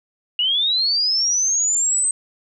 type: linear sweep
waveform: sine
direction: up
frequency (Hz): 2846 to 8310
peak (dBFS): -16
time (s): 0.39-2.11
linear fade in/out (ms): 2
effects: none